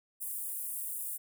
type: high-pass noise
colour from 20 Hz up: pink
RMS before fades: -38 dBFS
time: 0.2-1.18 s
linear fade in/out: 20 ms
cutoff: 8900 Hz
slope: 48 dB/octave
effects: none